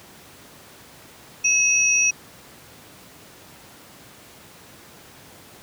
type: tone pair together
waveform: sine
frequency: 2578 / 5787 Hz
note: E7 / F#8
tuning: -39 / -39 cents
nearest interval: octave + major second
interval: 1400 cents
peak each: -19 / -18 dBFS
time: 1.44-2.11 s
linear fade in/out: 10 ms
effects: pink hiss -46 dBFS RMS until 5.62 s + high-pass 100 Hz 12 dB/octave